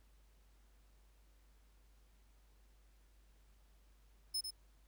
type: tone with echo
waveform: sawtooth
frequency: 5200 Hz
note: E8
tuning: 24 cents flat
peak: -33 dBFS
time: 4.34-4.41 s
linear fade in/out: 10 ms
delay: 98 ms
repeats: 1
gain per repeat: -6 dB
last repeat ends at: 4.508 s
effects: added 50 Hz sine -64 dBFS peak until 4.87 s + pink hiss -75 dBFS RMS until 4.87 s